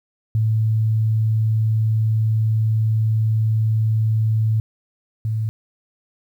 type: tone pair in turn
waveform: sine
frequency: 110 / 110 Hz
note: A2 / A2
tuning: 0 / 0 cents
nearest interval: unison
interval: 0 cents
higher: neither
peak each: -15 / -19 dBFS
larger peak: first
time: 0.35-4.6 / 5.25-5.49 s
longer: first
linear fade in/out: 0 ms
effects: 9-bit